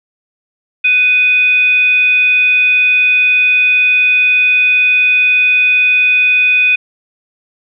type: tone with frequency modulation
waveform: sine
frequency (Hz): 2489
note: D#7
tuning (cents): 0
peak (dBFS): -7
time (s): 0.84-6.76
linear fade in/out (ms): 10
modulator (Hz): 995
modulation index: 0.23
effects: none